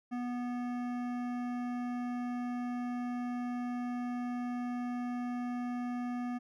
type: tone with hard clipping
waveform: triangle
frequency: 244.8 Hz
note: B3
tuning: 15 cents flat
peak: -36 dBFS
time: 0.11-6.39 s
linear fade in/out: 20 ms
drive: 18 dB
effects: none